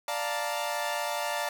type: chord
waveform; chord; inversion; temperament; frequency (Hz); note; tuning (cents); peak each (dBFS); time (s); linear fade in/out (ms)
sawtooth; Bb major seventh; first; equal; 587.3 / 698.5 / 880 / 932.3; D5 / F5 / A5 / Bb5; 0 / 0 / 0 / 0; -30 / -31 / -31 / -33; 0.08-1.49; 2
effects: none